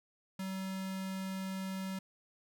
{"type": "tone with notch filter", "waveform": "square", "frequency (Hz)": 190.4, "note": "F#3", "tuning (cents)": 50, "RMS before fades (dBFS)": -39, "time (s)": [0.39, 1.99], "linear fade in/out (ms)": 5, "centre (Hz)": 410, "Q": 0.92, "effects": []}